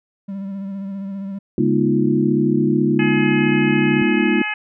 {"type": "tone with vibrato", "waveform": "triangle", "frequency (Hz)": 196, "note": "G3", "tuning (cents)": 0, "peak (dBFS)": -23, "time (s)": [0.28, 1.39], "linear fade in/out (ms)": 10, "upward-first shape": "sine", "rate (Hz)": 15, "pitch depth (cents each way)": 33}
{"type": "chord", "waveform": "sine", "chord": "F half-diminished seventh", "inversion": "first", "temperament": "equal with one note detuned", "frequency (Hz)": [207.7, 241.6, 311.1, 349.2], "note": ["Ab3", "Cb4", "Eb4", "F4"], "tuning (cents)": [0, -38, 0, 0], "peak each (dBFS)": -20, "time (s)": [1.58, 4.42], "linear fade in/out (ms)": 2}
{"type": "tone with pitch glide", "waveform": "sine", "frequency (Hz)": [141.3, 145.19], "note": ["C#3", "D3"], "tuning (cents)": [34, -19], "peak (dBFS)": -22, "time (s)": [1.59, 4.02], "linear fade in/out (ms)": 0, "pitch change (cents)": 47, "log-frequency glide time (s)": [1.91, 2.45]}
{"type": "harmonic tone", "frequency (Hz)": 423.6, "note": "G#4", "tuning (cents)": 34, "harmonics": [2, 3, 4, 5, 6, 7], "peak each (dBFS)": [-30, -36, -26, -28, -25, -34], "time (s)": [2.99, 4.54], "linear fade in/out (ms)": 5}
{"effects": []}